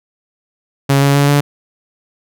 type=tone with pitch steps; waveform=sawtooth; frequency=138.59 / 140.36 / 142.16 / 143.98 Hz; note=C#3 / C#3 / C#3 / D3; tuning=0 / +22 / +44 / -34 cents; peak=-5 dBFS; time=0.89-1.41 s; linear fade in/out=10 ms; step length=130 ms; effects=none